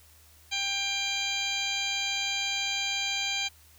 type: harmonic tone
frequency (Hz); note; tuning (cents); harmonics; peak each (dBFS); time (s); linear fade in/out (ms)
794; G5; +22; 1 / 2 / 3 / 4 / 5 / 6 / 8 / 9; -40 / -43 / -32 / -33 / -35 / -38 / -39 / -42; 0.51-3.49; 20
effects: added 77 Hz sine -58 dBFS peak until 3.78 s + white hiss -58 dBFS RMS until 3.78 s